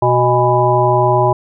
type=harmonic tone with a mistuned harmonic; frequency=123.9 Hz; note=B2; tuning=6 cents sharp; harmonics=1 / 3 / 5 / 7 / 8; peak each=-16 / -16 / -16 / -16 / -16 dBFS; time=0.02-1.33 s; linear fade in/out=5 ms; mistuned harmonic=7; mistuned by=-78 cents; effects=none